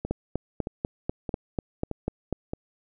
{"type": "two click trains", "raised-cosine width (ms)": 2, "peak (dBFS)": [-17, -13], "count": [5, 10], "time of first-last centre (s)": [[0.05, 2.534], [0.11, 2.327]], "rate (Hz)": [1.61, 4.06], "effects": []}